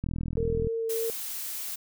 click train, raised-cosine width 5 ms, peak -19 dBFS, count 27, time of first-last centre 0.04-0.671 s, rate 41.2 Hz
sine tone with vibrato, 453.2 Hz, A#4, 49 cents flat, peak -27 dBFS, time 0.37-1.1 s, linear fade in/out 0 ms, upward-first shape sine, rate 3.3 Hz, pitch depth 10 cents each way
blue noise, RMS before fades -35 dBFS, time 0.89-1.76 s, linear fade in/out 10 ms
effects none

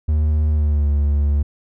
triangle tone with pitch glide, 76.3 to 72.27 Hz, D#2 to D2, -33 to -27 cents, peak -12 dBFS, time 0.08-1.43 s, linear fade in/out 10 ms, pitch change -94 cents, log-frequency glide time 0.52-0.88 s, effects none

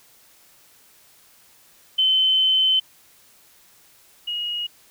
sine tone pair in turn, 3064 / 2884 Hz, G7 / F#7, -40 / -45 cents, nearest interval minor second, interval 105 cents, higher first, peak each -15 / -24 dBFS, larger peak first, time 1.98-2.8 / 4.27-4.67 s, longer first, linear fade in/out 10 ms, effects white hiss -54 dBFS RMS until 4.9 s

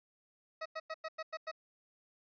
20% pulse tone bursts, 637 Hz, D#5, 41 cents sharp, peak -33 dBFS, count 7, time 0.61-1.515 s, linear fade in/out 10 ms, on 47 ms, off 96 ms, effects resampled to 11025 Hz

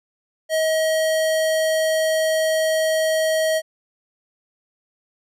square tone, 635 Hz, D#5, 35 cents sharp, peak -18 dBFS, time 0.49-3.62 s, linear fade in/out 50 ms, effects resampled to 32000 Hz

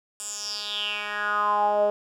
10% pulse tone with band-pass filter sweep, 207.6 Hz, G#3, in tune, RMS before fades -26 dBFS, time 0.2-1.9 s, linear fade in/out 0 ms, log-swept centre 8400 to 550 Hz, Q 5.8, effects none

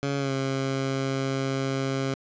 15% pulse tone with pitch glide, 140 to 134.84 Hz, C#3 to C#3, +18 to -48 cents, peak -19 dBFS, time 0.03-2.14 s, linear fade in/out 0 ms, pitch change -66 cents, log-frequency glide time 0.18-0.32 s, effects resampled to 16000 Hz + 10-bit

